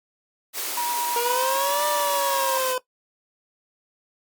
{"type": "high-pass noise", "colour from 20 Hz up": "white", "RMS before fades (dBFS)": -29, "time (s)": [0.53, 2.76], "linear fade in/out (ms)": 50, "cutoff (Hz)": 270, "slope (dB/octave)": 48}
{"type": "tone with vibrato", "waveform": "sine", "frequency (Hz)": 958, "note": "A#5", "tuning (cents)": 47, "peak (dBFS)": -24, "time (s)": [0.77, 2.58], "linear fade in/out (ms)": 5, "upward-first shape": "triangle", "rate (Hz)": 9.6, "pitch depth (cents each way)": 12}
{"type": "linear two-way sweep", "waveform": "25% pulse", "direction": "up then down", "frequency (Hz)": [467.7, 595, 505], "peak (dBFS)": -20, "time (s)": [1.16, 2.78], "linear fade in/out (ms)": 2, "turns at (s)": 1.86}
{"effects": ["noise-tail reverb RT60 0.1 s tail -17 dB re dry", "Opus 48 kbps"]}